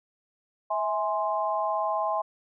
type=chord; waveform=sine; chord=E augmented; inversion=none; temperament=equal with one note detuned; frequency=649.1 / 830.6 / 1046.5 Hz; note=E5 / G#5 / B#5; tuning=-27 / 0 / 0 cents; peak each=-29 dBFS; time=0.7-2.22 s; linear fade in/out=10 ms; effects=none